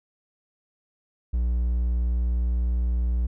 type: tone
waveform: triangle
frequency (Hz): 59.8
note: A#1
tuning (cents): +45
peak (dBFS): -19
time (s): 1.33-3.27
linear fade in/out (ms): 10
effects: none